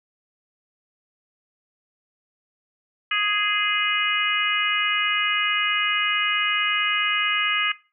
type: harmonic tone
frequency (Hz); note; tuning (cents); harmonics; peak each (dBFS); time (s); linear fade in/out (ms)
415.4; G#4; 0; 3 / 4 / 5 / 6 / 7; -27 / -27 / -27 / -27 / -27; 3.11-7.72; 5
effects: noise-tail reverb RT60 0.3 s tail -18 dB re dry